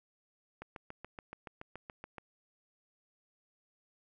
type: click train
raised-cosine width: 0.5 ms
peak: -29 dBFS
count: 12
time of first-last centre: 0.62-2.183 s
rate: 7.04 Hz
effects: none